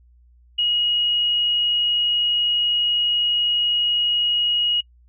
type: tone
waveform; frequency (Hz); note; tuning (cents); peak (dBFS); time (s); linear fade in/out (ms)
sine; 2892; F#7; -40; -17; 0.58-4.81; 10
effects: noise-tail reverb RT60 0.1 s tail -24 dB re dry + added 60 Hz sine -50 dBFS peak until 5.08 s